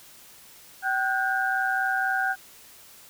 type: tone cluster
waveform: sine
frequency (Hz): 767 / 1461 / 1585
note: G5 / F#6 / G6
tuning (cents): -38 / -22 / +19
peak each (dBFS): -27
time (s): 0.82-2.36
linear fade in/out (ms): 50
effects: white hiss -50 dBFS RMS until 3.09 s